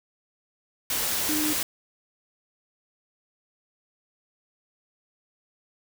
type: tone in noise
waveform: sine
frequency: 304.8 Hz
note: D#4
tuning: 36 cents flat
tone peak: -26 dBFS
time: 1.29-1.53 s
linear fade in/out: 2 ms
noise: white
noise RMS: -27 dBFS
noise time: 0.9-1.63 s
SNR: -2 dB
effects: none